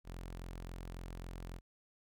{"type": "tone", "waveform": "sawtooth", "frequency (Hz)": 43.65, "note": "F1", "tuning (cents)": 0, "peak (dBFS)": -40, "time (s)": [0.04, 1.61], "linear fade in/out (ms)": 50, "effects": []}